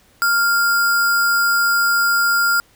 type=tone with sample-and-hold; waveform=sine; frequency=1396.9 Hz; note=F6; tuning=in tune; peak=-13 dBFS; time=0.22-2.6 s; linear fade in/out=0 ms; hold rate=6300 Hz; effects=pink hiss -54 dBFS RMS until 2.75 s

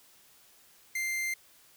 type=tone; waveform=45% pulse; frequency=2093 Hz; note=C7; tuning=in tune; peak=-30 dBFS; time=0.95-1.34 s; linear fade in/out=5 ms; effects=white hiss -60 dBFS RMS until 1.76 s

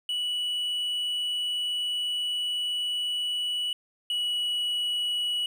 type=tone pair in turn; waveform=triangle; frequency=2947 / 2933 Hz; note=F#7 / F#7; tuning=-8 / -16 cents; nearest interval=unison; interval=8 cents; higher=first; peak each=-25 / -24 dBFS; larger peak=second; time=0.09-3.73 / 4.1-5.46 s; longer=first; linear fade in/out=2 ms; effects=10-bit

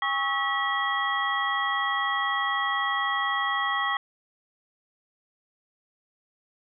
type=tone cluster; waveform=sine; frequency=810 / 1108 / 1296 / 1936 / 3262 Hz; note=G#5 / C#6 / E6 / B6 / G#7; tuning=-43 / -1 / -30 / -35 / -32 cents; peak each=-32 / -28 / -33 / -28 / -34 dBFS; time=0.02-3.97 s; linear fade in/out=2 ms; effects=none

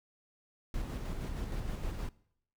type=noise with tremolo; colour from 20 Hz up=brown; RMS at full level=-36 dBFS; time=0.74-2.09 s; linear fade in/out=2 ms; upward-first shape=square; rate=6.4 Hz; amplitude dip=30%; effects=noise-tail reverb RT60 0.7 s tail -22 dB re dry

